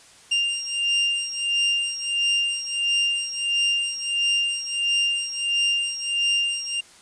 40% pulse beating tone pair, 2794 / 2795.5 Hz, F7 / F7, 0 / +1 cents, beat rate 1.5 Hz, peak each -23 dBFS, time 0.31-6.81 s, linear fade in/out 10 ms, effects white hiss -50 dBFS RMS until 7.01 s + resampled to 22050 Hz

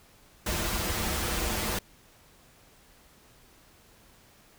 pink noise with comb filter, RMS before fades -30 dBFS, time 0.46-1.79 s, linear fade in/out 5 ms, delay 7.3 ms, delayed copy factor -0.7, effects pink hiss -58 dBFS RMS until 4.58 s

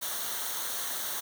white noise with comb filter, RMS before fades -34 dBFS, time 0.01-1.21 s, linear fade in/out 20 ms, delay 0.4 ms, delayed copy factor -0.65, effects none

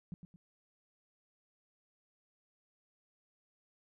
sine tone with echo, 174.61 Hz, F3, in tune, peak -39 dBFS, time 0.12-0.14 s, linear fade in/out 0 ms, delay 110 ms, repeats 2, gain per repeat -8 dB, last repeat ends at 0.36 s, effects none

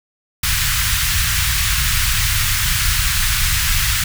pink band-stop noise, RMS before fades -17 dBFS, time 0.43-4.04 s, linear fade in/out 5 ms, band 120 to 1400 Hz, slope 24 dB/octave, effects none

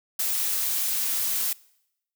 blue noise, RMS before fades -26 dBFS, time 0.19-1.53 s, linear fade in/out 5 ms, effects noise-tail reverb RT60 0.8 s tail -23 dB re dry

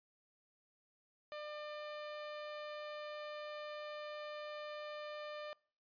sawtooth tone, 599 Hz, D5, 34 cents sharp, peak -40 dBFS, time 1.32-5.53 s, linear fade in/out 0 ms, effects noise-tail reverb RT60 0.5 s tail -25 dB re dry + resampled to 11025 Hz

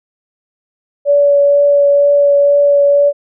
sine tone with vibrato, 571 Hz, D5, 49 cents flat, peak -6 dBFS, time 1.05-3.13 s, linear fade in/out 50 ms, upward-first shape triangle, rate 2.1 Hz, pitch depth 11 cents each way, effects none

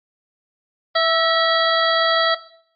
harmonic tone with a mistuned harmonic, 659.3 Hz, E5, in tune, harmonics 1 / 2 / 3 / 5 / 6 / 7, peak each -17 / -20 / -22 / -24 / -25 / -25 dBFS, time 0.95-2.35 s, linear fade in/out 10 ms, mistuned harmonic 3, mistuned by -45 cents, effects noise-tail reverb RT60 0.6 s tail -17 dB re dry + MP3 32 kbps

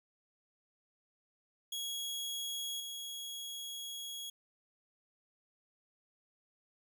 sawtooth tone with level steps, 3322 Hz, G#7, in tune, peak -34 / -38 dBFS, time 1.72-4.3 s, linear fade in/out 5 ms, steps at 2.8 s, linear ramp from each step 2 ms, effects none

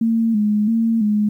sine tone with vibrato, 218.4 Hz, A3, 13 cents flat, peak -14 dBFS, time 0.01-1.29 s, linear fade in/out 5 ms, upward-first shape square, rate 1.5 Hz, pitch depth 69 cents each way, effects 9-bit

